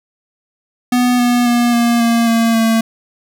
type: tone with pitch steps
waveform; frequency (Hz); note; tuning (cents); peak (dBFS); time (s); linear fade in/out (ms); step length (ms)
square; 246.9 / 243.2 / 239.6 / 236 / 232.5 / 229 / 225.6; B3 / B3 / A#3 / A#3 / A#3 / A#3 / A3; 0 / -26 / +48 / +22 / -4 / -31 / +44; -11; 0.92-2.81; 5; 270
effects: none